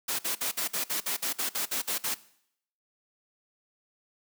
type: noise bursts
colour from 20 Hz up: white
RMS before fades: -30 dBFS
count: 13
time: 0.08-2.146 s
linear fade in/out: 10 ms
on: 110 ms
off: 53 ms
effects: noise-tail reverb RT60 0.7 s tail -19 dB re dry + high-pass 200 Hz 12 dB/octave